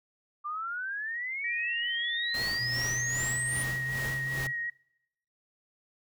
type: exponential sweep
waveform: sine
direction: up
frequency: 1174.7 to 9520 Hz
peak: -32 dBFS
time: 0.44-3.64 s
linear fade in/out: 20 ms
type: tone with vibrato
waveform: sine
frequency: 1887 Hz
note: A#6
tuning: 21 cents sharp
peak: -31 dBFS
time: 1.44-4.7 s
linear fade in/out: 5 ms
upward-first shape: sine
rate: 5.3 Hz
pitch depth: 16 cents each way
type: noise with tremolo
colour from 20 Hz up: pink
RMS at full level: -38 dBFS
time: 2.34-4.47 s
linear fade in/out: 2 ms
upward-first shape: sine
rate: 2.5 Hz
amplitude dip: 70%
type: tone with pitch glide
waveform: sine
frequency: 123.47 to 133.87 Hz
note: B2 to C3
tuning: 0 to +40 cents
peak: -36 dBFS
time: 2.57-4.53 s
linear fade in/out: 50 ms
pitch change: +140 cents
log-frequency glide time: 2.97-4.14 s
effects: noise-tail reverb RT60 0.9 s tail -26 dB re dry